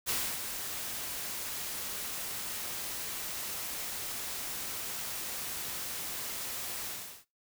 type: noise with ADSR envelope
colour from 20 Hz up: white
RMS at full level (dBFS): -31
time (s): 0.06-7.25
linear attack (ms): 30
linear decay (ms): 290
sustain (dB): -7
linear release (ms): 390
effects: noise-tail reverb RT60 0.2 s tail -18 dB re dry